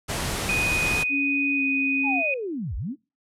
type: low-pass noise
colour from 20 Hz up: pink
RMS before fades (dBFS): -28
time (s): 0.08-1.04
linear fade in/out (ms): 20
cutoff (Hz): 12000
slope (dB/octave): 48
type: tone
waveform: sine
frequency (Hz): 2489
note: D#7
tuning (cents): 0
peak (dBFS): -22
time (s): 0.49-2.34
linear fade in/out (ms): 2
type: tone with pitch glide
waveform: sine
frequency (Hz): 279.7 to 272.2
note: C#4 to C#4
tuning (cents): +16 to -31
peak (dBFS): -25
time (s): 1.09-2.23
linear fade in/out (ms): 50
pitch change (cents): -47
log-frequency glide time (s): 1.56-1.62
type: linear two-way sweep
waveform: sine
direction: down then up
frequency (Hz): 880 to 43.65 to 314.1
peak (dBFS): -27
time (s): 2.03-2.96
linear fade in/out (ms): 50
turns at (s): 2.76
effects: noise-tail reverb RT60 0.3 s tail -26 dB re dry